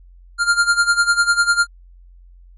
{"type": "tone with tremolo", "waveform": "square", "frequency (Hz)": 1400, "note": "F6", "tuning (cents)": 4, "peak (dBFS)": -11, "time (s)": [0.38, 1.67], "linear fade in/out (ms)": 50, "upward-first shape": "sine", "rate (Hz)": 10, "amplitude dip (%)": 80, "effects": ["added 44 Hz sine -42 dBFS peak until 2.57 s", "resampled to 24000 Hz"]}